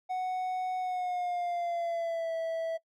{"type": "tone with pitch glide", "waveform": "triangle", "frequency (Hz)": [740, 655.5], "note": ["F#5", "E5"], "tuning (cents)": [0, -10], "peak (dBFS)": -28, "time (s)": [0.09, 2.78], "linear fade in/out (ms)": 20, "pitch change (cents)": -210, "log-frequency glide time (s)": [0.79, 2.34], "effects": ["noise-tail reverb RT60 0.1 s tail -23 dB re dry"]}